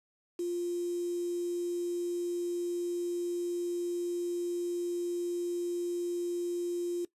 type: tone with quantisation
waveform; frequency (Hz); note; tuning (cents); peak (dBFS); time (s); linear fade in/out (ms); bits
sine; 349.2; F4; 0; -30; 0.39-7.05; 5; 8
effects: noise-tail reverb RT60 0.1 s tail -18 dB re dry + resampled to 32000 Hz